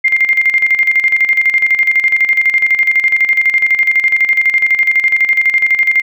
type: tone with tremolo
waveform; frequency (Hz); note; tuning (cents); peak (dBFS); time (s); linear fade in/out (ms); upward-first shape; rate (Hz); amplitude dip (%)
sine; 2107; C7; +12; -6; 0.04-6.02; 10; square; 12; 65
effects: none